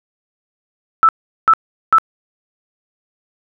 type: tone bursts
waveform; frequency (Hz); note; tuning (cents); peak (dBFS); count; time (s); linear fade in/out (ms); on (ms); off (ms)
sine; 1318.5; E6; 0; -6; 3; 1.03-1.984; 0; 58; 390
effects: none